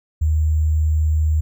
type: tone with sample-and-hold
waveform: sine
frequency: 77.7 Hz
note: D#2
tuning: 2 cents flat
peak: -14 dBFS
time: 0.21-1.41 s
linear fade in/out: 10 ms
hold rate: 7350 Hz
effects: none